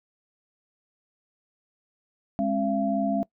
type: tone cluster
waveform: sine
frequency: 205.7 / 269.7 / 679 Hz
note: G#3 / C#4 / F5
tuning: -16 / -47 / -49 cents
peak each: -27 dBFS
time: 2.39-3.23 s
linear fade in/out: 0 ms
effects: noise-tail reverb RT60 0.1 s tail -21 dB re dry